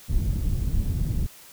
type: low-pass noise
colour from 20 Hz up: pink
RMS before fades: -24 dBFS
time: 0.08-1.27 s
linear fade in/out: 20 ms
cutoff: 130 Hz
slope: 12 dB/octave
effects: white hiss -48 dBFS RMS until 1.52 s